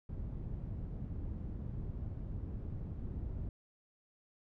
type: low-pass noise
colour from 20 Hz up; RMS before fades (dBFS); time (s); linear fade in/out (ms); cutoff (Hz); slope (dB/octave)
white; -41; 0.09-3.49; 2; 110; 12
effects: none

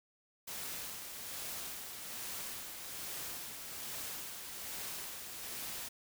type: noise with tremolo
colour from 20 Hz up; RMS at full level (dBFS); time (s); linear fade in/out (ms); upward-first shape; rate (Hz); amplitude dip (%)
white; -42; 0.47-5.89; 10; sine; 1.2; 40
effects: none

